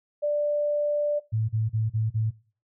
sine tone, 589 Hz, D5, 5 cents sharp, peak -22 dBFS, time 0.22-1.2 s, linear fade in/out 20 ms
sine tone bursts, 110.3 Hz, A2, 5 cents sharp, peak -22 dBFS, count 5, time 1.32-2.31 s, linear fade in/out 20 ms, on 170 ms, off 35 ms
effects noise-tail reverb RT60 0.4 s tail -21 dB re dry

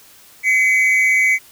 triangle tone pair together, 2044 / 2260 Hz, C7 / C#7, -41 / +33 cents, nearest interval major second, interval 174 cents, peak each -13 dBFS, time 0.43-1.39 s, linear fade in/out 50 ms, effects white hiss -46 dBFS RMS until 1.51 s

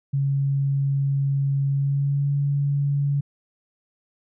sine tone with pitch glide, 138.59 to 141.75 Hz, C#3 to C#3, 0 to +39 cents, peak -19 dBFS, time 0.13-3.21 s, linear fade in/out 10 ms, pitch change +39 cents, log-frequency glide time 1.69-2.32 s, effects none

